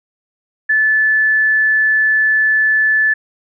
sine tone, 1740 Hz, A6, 20 cents flat, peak -10 dBFS, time 0.69-3.14 s, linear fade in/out 10 ms, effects none

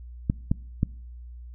clicks, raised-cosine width 5 ms, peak -9 dBFS, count 3, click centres 0.299 / 0.515 / 0.831 s, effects noise-tail reverb RT60 0.6 s tail -24 dB re dry + added 60 Hz sine -39 dBFS peak until 1.54 s

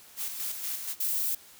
blue noise with tremolo, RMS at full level -33 dBFS, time 0.16-0.96 s, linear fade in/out 50 ms, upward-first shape square, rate 4.2 Hz, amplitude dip 45%
violet noise, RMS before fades -29 dBFS, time 1-1.35 s, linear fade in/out 5 ms
effects white hiss -53 dBFS RMS until 1.59 s

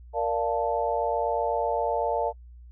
sine chord, Bb major seventh, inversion none, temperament equal with one note detuned, 466.2 / 587.3 / 695.2 / 880 Hz, Bb4 / D5 / F5 / A5, 0 / 0 / -8 / 0 cents, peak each -29 dBFS, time 0.13-2.33 s, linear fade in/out 50 ms, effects noise-tail reverb RT60 0.1 s tail -26 dB re dry + added 60 Hz sine -44 dBFS peak until 2.71 s

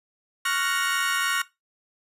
30% pulse chord, Gb major seventh, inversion second, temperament equal, 1108.7 / 1396.9 / 1480 / 1864.7 Hz, Db6 / F6 / Gb6 / Bb6, 0 / 0 / 0 / 0 cents, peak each -26 dBFS, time 0.45-1.42 s, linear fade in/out 5 ms, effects noise-tail reverb RT60 0.2 s tail -18 dB re dry + resampled to 32000 Hz

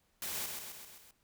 white noise with echo, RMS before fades -39 dBFS, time 0.22-0.46 s, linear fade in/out 2 ms, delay 130 ms, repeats 5, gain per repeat -4 dB, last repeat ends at 1.11 s, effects pink hiss -74 dBFS RMS until 1.23 s

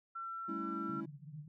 sine tone, 1349 Hz, E6, 40 cents sharp, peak -40 dBFS, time 0.15-1.01 s, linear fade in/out 10 ms
triangle chord, A dominant seventh, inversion third, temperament equal, 196 / 220 / 277.2 / 329.6 Hz, G3 / A3 / C#4 / E4, 0 / 0 / 0 / 0 cents, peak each -43 / -44 / -44 / -40 dBFS, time 0.48-1.06 s, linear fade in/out 10 ms
white band-pass noise, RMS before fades -50 dBFS, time 0.89-1.48 s, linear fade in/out 2 ms, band 140 to 160 Hz, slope 96 dB/octave
effects none

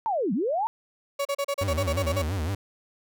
sine linear two-way sweep, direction down then up, 932.3 to 173.6 to 932.3 Hz, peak -23 dBFS, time 0.06-0.67 s, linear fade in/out 0 ms, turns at 0.33 s
35% pulse tone bursts, 562 Hz, C#5, 24 cents sharp, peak -23 dBFS, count 11, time 1.19-2.222 s, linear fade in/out 10 ms, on 62 ms, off 35 ms
45% pulse tone with vibrato, 86.9 Hz, F2, 8 cents flat, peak -26 dBFS, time 1.61-2.55 s, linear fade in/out 5 ms, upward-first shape sine, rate 5.8 Hz, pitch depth 250 cents each way
effects none

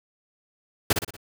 pink noise with echo, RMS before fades -19 dBFS, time 0.9-0.93 s, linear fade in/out 5 ms, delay 59 ms, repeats 4, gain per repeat -6 dB, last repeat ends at 1.166 s, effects none

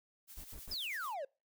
blue noise with tremolo, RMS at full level -49 dBFS, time 0.27-1.15 s, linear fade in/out 50 ms, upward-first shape triangle, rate 9.3 Hz, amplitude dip 60%
brown noise bursts, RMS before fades -49 dBFS, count 3, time 0.37-0.746 s, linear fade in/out 5 ms, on 74 ms, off 77 ms
triangle exponential sweep, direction down, 5274 to 516 Hz, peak -36 dBFS, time 0.71-1.25 s, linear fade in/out 5 ms
effects noise-tail reverb RT60 0.3 s tail -26 dB re dry

